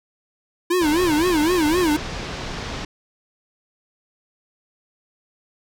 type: tone with vibrato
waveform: square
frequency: 329.6 Hz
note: E4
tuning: in tune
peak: -17 dBFS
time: 0.7-1.97 s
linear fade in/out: 10 ms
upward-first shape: sine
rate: 3.9 Hz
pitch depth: 190 cents each way
type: low-pass noise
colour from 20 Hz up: pink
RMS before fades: -30 dBFS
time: 0.81-2.85 s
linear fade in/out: 5 ms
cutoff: 5700 Hz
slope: 24 dB/octave
effects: none